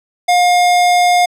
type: tone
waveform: square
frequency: 712 Hz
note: F5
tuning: 33 cents sharp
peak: -9 dBFS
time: 0.28-1.26 s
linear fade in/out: 10 ms
effects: low-pass 10000 Hz 12 dB/octave